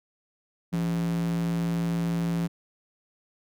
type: tone with high-pass filter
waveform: square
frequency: 56.8 Hz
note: A#1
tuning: 44 cents flat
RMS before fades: -27 dBFS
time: 0.72-2.48 s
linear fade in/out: 20 ms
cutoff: 190 Hz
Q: 9
effects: none